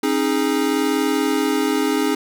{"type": "chord", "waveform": "square", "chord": "C# suspended second", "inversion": "none", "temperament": "equal with one note detuned", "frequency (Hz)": [270.5, 311.1, 415.3], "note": ["C#4", "D#4", "G#4"], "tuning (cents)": [-42, 0, 0], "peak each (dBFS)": [-22, -22, -23], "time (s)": [0.03, 2.15], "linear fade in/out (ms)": 5, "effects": []}